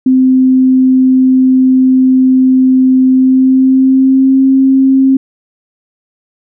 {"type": "tone with pitch glide", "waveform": "sine", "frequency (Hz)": [259.2, 266.6], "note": ["C4", "C4"], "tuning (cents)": [-16, 33], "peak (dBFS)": -4, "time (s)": [0.06, 5.17], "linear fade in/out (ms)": 5, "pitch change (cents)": 49, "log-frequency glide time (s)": [3.11, 4.42], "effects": []}